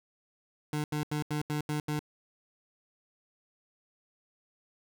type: tone bursts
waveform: 25% pulse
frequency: 150 Hz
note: D3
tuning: 37 cents sharp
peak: -26 dBFS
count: 7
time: 0.73-1.992 s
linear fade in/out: 2 ms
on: 110 ms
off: 82 ms
effects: none